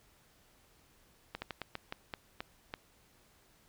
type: slowing click train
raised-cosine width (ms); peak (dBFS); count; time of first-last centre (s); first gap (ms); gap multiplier
0.3; -22; 9; 1.35-2.739; 70; 1.25
effects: pink hiss -66 dBFS RMS until 3.68 s